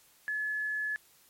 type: tone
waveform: sine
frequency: 1712 Hz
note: A6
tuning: 48 cents flat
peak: -30 dBFS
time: 0.28-0.96 s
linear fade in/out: 0 ms
effects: white hiss -62 dBFS RMS until 1.29 s + MP3 64 kbps